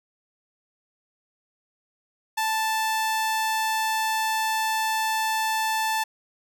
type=tone; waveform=sawtooth; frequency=880 Hz; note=A5; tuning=in tune; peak=-19 dBFS; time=2.37-6.04 s; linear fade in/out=10 ms; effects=none